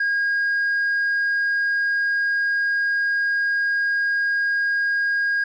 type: tone with tanh clipping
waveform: sine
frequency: 1630 Hz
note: G#6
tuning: 33 cents flat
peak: -19 dBFS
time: 0-5.44 s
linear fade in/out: 5 ms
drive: 1 dB
effects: none